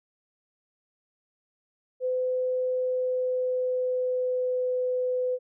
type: tone with pitch glide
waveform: sine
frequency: 508 to 503.6 Hz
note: B4 to B4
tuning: +49 to +34 cents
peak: -24 dBFS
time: 2-5.39 s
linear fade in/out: 50 ms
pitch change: -15 cents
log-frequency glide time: 2.7-4.74 s
effects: none